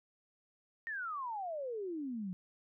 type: exponential sweep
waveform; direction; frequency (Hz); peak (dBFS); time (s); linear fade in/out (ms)
sine; down; 1864.7 to 176; -37; 0.87-2.33; 0
effects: none